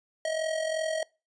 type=tone with amplitude modulation; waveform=square; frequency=636 Hz; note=D#5; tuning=38 cents sharp; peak=-26 dBFS; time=0.25-1.03 s; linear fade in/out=2 ms; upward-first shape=sine; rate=42.8 Hz; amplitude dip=60%; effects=noise-tail reverb RT60 0.3 s tail -24 dB re dry + resampled to 22050 Hz